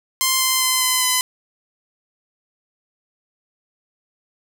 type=tone with pitch steps; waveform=5% pulse; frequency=1046.5 / 1038.1 / 1029.7 / 1021.4 / 1013.2 Hz; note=C6 / C6 / C6 / C6 / B5; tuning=0 / -14 / -28 / -42 / +44 cents; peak=-4 dBFS; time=0.21-1.21 s; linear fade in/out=0 ms; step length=200 ms; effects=none